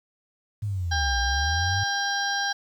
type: linear two-way sweep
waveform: sine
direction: down then up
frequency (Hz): 107.6 to 58.2 to 101.9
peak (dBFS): -25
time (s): 0.62-1.84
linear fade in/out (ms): 10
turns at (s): 1.19
type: harmonic tone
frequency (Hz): 801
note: G5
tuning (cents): +37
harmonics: 1 / 2 / 4 / 5 / 6 / 7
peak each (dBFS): -29 / -27 / -35 / -34 / -36 / -33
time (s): 0.91-2.53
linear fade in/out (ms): 10
effects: 9-bit